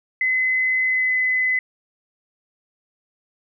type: tone with pitch glide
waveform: sine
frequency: 2034 to 2021 Hz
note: C7 to B6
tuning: -50 to +39 cents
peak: -17 dBFS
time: 0.21-1.59 s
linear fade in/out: 2 ms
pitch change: -11 cents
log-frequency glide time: 0.87-1.11 s
effects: none